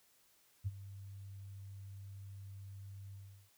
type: tone with ADSR envelope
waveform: sine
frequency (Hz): 98.3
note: G2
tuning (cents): +5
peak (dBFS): -32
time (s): 0.64-3.5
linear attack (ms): 29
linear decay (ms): 32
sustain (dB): -15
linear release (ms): 370
effects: white hiss -70 dBFS RMS until 3.57 s